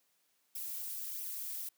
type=noise with flanger; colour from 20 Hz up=violet; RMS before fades=-41 dBFS; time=0.55-1.69 s; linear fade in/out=5 ms; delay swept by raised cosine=0.35 to 3.95 ms; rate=1.5 Hz; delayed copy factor=+0.55; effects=white hiss -75 dBFS RMS until 1.77 s + high-pass 150 Hz 12 dB/octave